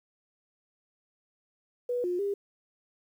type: tone with pitch steps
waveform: sine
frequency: 489.4 / 356.3 / 401.6 Hz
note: B4 / F4 / G4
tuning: -16 / +35 / +42 cents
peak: -27 dBFS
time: 1.89-2.34 s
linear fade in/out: 5 ms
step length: 150 ms
effects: 10-bit